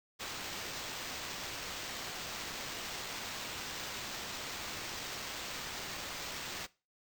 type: noise with sample-and-hold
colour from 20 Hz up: white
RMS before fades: -42 dBFS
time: 0.19-6.67 s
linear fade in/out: 20 ms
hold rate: 11025 Hz
effects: noise-tail reverb RT60 0.3 s tail -20 dB re dry